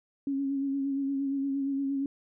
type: tone with vibrato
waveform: sine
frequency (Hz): 275.2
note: C#4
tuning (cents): -12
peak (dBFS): -27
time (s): 0.27-2.06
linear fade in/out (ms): 2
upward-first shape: sine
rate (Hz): 8.6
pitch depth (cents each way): 30
effects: none